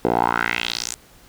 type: tone with band-pass filter sweep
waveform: 10% pulse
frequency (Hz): 58.5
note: A#1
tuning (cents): +7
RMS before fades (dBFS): -22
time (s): 0.05-0.94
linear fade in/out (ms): 0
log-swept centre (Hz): 500 to 7800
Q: 3.2
effects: pink hiss -50 dBFS RMS until 1.28 s